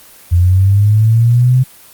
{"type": "linear sweep", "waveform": "sine", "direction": "up", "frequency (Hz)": [85.3, 130.1], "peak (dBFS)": -6, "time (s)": [0.31, 1.64], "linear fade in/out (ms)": 20, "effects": ["white hiss -40 dBFS RMS until 1.93 s", "Opus 24 kbps"]}